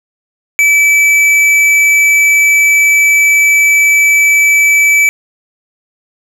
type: tone with tanh clipping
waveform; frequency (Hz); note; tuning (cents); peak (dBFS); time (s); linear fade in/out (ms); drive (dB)
sine; 2306; D7; -32; -7; 0.59-5.09; 0; 12
effects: none